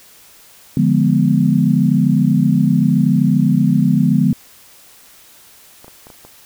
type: chord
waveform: sine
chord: D diminished seventh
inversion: none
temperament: equal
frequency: 146.83 / 174.61 / 207.7 / 246.9 Hz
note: D3 / F3 / Ab3 / Cb4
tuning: 0 / 0 / 0 / 0 cents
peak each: -16 dBFS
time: 0.77-4.33 s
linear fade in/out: 2 ms
type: clicks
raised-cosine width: 1 ms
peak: -25 dBFS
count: 5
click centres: 5.845 / 5.881 / 6.069 / 6.102 / 6.25 s
effects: white hiss -45 dBFS RMS until 6.45 s